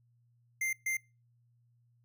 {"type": "tone bursts at uneven times", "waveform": "square", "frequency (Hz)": 2093, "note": "C7", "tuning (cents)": 0, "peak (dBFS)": -31, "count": 2, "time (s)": [[0.61, 0.73], [0.86, 0.97]], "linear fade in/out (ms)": 5, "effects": ["noise-tail reverb RT60 0.3 s tail -25 dB re dry", "added 119 Hz sine -66 dBFS peak until 2.04 s"]}